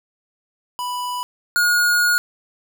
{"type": "tone pair in turn", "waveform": "square", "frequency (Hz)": [987.8, 1439.3], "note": ["B5", "F#6"], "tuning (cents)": [0, -48], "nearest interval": "perfect fifth", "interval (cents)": 652, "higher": "second", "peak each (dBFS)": [-24, -15], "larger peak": "second", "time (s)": [[0.79, 1.23], [1.56, 2.18]], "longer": "second", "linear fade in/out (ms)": 0, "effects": []}